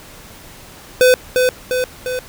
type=tone with echo; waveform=square; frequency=505 Hz; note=B4; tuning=39 cents sharp; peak=-8 dBFS; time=1.01-1.14 s; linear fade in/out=0 ms; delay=350 ms; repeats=3; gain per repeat=-4 dB; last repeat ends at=2.19 s; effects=pink hiss -39 dBFS RMS until 2.28 s